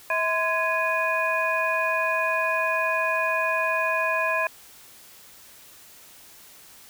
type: tone cluster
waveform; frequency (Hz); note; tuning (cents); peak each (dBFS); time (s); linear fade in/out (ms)
sine; 646 / 1027 / 1666 / 2473; E5 / C6 / G#6 / D#7; -35 / -33 / +5 / -11; -27; 0.1-4.47; 2
effects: white hiss -49 dBFS RMS until 6.89 s